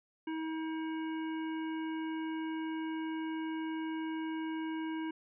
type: harmonic tone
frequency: 319.1 Hz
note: D#4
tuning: 44 cents sharp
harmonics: 1 / 3 / 5 / 7 / 9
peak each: -35 / -45 / -49 / -52 / -54 dBFS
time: 0.27-5.11 s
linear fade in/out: 5 ms
effects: none